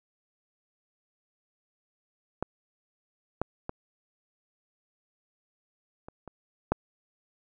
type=clicks; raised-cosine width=1 ms; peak=-15 / -13 / -19 / -28 / -28 / -9 dBFS; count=6; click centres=2.426 / 3.416 / 3.694 / 6.085 / 6.277 / 6.72 s; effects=none